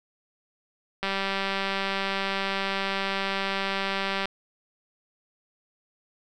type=click train; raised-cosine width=0.3 ms; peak=-12 dBFS; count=630; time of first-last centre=1.03-4.256 s; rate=195 Hz; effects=none